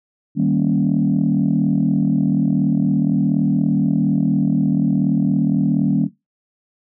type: chord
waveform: sine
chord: Eb dominant seventh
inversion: none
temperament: equal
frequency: 155.56 / 196 / 233.1 / 277.2 Hz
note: Eb3 / G3 / Bb3 / Db4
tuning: 0 / 0 / 0 / 0 cents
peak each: -19 dBFS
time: 0.35-6.09 s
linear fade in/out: 50 ms
effects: noise-tail reverb RT60 0.2 s tail -17 dB re dry + tanh soft clip ceiling -7 dBFS